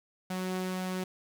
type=tone pair together; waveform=sawtooth; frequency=184.9 / 371.7 Hz; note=F#3 / F#4; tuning=-1 / +8 cents; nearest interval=octave; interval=1209 cents; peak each=-28 / -40 dBFS; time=0.3-1.04 s; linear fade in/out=5 ms; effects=none